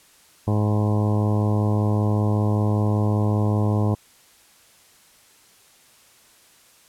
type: harmonic tone with a mistuned harmonic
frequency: 105.2 Hz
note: G#2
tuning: 23 cents sharp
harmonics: 1 / 2 / 3 / 4 / 5 / 6 / 7 / 8 / 9 / 10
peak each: -19 / -25 / -29 / -31 / -33 / -35 / -36 / -37 / -38 / -39 dBFS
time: 0.47-3.95 s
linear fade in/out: 10 ms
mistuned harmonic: 9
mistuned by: +43 cents
effects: white hiss -54 dBFS RMS until 6.88 s + low-pass 12000 Hz 12 dB/octave